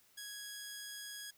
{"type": "tone", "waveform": "10% pulse", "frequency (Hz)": 1661.2, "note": "G#6", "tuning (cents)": 0, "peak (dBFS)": -36, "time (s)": [0.17, 1.31], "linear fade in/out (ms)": 10, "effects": ["white hiss -68 dBFS RMS until 1.37 s"]}